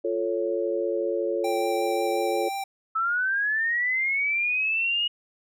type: chord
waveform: sine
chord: F augmented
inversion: none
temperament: equal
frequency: 349.2 / 440 / 554.4 Hz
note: F4 / A4 / C#5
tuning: 0 / 0 / 0 cents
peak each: -28 dBFS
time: 0.04-2.49 s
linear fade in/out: 10 ms
type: tone with vibrato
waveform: square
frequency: 784 Hz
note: G5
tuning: in tune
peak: -29 dBFS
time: 1.44-2.64 s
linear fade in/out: 5 ms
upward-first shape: triangle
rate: 5.6 Hz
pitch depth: 11 cents each way
type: linear sweep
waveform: sine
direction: up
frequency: 1298 to 2895 Hz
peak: -22 dBFS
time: 2.95-5.08 s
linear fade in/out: 10 ms
effects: none